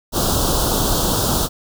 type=band-stop noise; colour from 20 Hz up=pink; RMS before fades=-18 dBFS; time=0.12-1.49 s; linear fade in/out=50 ms; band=1400 to 3200 Hz; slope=48 dB/octave; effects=none